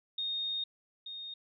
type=tone pair in turn; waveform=sine; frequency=3699 / 3699 Hz; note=A#7 / A#7; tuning=-14 / -14 cents; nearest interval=unison; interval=0 cents; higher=neither; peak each=-32 / -40 dBFS; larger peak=first; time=0.18-0.64 / 1.06-1.34 s; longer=first; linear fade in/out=5 ms; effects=none